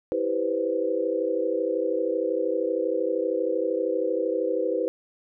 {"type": "chord", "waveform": "sine", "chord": "C major seventh", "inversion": "first", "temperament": "just", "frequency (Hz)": [327, 392.4, 490.5, 523.3], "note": ["E4", "G4", "B4", "C5"], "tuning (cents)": [-14, 2, -12, 0], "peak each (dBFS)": [-30, -30, -26, -29], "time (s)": [0.12, 4.88], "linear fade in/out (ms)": 0, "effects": []}